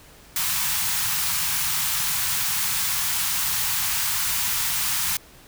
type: band-stop noise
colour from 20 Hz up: white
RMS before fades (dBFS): -24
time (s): 0.36-5.17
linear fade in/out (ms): 2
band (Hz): 190 to 810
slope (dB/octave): 48
effects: pink hiss -49 dBFS RMS until 5.47 s